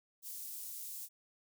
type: high-pass noise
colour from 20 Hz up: white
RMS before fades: -45 dBFS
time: 0.22-1.09 s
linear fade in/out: 50 ms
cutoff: 7400 Hz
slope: 12 dB/octave
effects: none